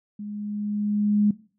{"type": "tone with level ramp", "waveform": "sine", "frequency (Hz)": 207.7, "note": "G#3", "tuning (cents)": 0, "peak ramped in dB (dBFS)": [-32, -15], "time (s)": [0.19, 1.31], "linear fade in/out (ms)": 5, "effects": ["noise-tail reverb RT60 0.4 s tail -19 dB re dry"]}